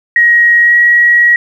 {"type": "tone with pitch glide", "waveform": "sine", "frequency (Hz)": [1891, 1908.6], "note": ["A#6", "A#6"], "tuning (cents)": [24, 40], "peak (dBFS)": -4, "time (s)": [0.16, 1.36], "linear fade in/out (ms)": 2, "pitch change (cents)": 16, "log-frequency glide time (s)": [0.61, 0.76], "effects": ["7-bit"]}